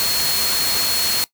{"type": "tone in noise", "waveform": "sine", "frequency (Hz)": 4300, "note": "C8", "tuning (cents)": 47, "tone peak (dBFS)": -21, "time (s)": [0, 1.24], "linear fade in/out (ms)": 0, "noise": "white", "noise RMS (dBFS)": -21, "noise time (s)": [0, 1.24], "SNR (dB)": -3, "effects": ["noise-tail reverb RT60 0.1 s tail -19 dB re dry"]}